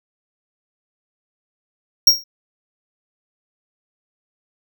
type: tone with exponential decay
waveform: square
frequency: 5588 Hz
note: F8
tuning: in tune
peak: -4 dBFS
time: 2.07-2.24 s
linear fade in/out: 5 ms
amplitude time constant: 36 ms
effects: none